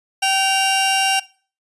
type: tone pair together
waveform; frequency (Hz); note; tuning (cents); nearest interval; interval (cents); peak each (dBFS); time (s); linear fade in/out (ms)
sawtooth; 772.8 / 2794; G5 / F7; -25 / 0; octave + minor seventh; 2225; -14 / -15; 0.22-1.2; 10
effects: noise-tail reverb RT60 0.4 s tail -20 dB re dry + resampled to 24000 Hz